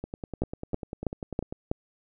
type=two click trains; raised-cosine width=2 ms; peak=-13 / -21 dBFS; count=5 / 16; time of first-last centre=0.42-1.714 / 0.04-1.525 s; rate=3.09 / 10.1 Hz; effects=none